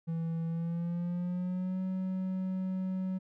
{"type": "tone with pitch glide", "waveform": "triangle", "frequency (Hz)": [164.81, 187.14], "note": ["E3", "F#3"], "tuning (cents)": [0, 20], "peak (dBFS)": -29, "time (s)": [0.07, 3.19], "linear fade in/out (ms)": 20, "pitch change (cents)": 220, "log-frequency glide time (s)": [0.47, 1.81], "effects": []}